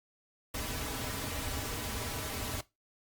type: noise with comb filter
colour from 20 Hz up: pink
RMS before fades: -37 dBFS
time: 0.54-2.61 s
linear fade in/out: 5 ms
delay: 5.6 ms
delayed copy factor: -0.8
effects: noise-tail reverb RT60 0.2 s tail -18 dB re dry + Opus 48 kbps